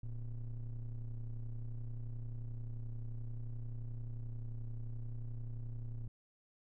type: ring-modulated tone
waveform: triangle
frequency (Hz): 65.41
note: C2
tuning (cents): 0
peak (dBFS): -34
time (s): 0.03-6.08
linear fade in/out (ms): 5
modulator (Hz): 49.7
effects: none